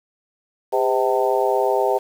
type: harmonic tone with a mistuned harmonic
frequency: 128.4 Hz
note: C3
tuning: 32 cents flat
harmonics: 3 / 4 / 5 / 6 / 7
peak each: -21 / -22 / -23 / -24 / -24 dBFS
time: 0.72-1.99 s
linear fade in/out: 20 ms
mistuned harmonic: 3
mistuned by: +76 cents
effects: 7-bit